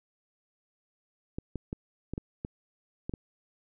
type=clicks; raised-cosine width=3 ms; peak=-21 dBFS; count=8; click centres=1.385 / 1.557 / 1.729 / 2.136 / 2.179 / 2.449 / 3.095 / 3.138 s; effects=none